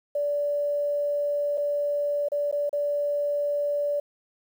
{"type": "tone with dropouts", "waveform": "sine", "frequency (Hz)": 580, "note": "D5", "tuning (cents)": -22, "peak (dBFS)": -23, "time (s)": [0.15, 4], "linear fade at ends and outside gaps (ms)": 5, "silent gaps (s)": [[1.575, 1.578], [2.286, 2.318], [2.514, 2.525], [2.694, 2.729]], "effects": ["9-bit"]}